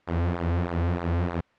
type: tone with flanger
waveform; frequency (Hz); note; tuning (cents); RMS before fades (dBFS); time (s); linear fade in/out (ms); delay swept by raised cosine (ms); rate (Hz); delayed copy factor
sawtooth; 86; F2; -26; -26; 0.07-1.41; 10; 0.33 to 5.53; 3.2; -0.8
effects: white hiss -62 dBFS RMS until 1.58 s + low-pass 2000 Hz 12 dB/octave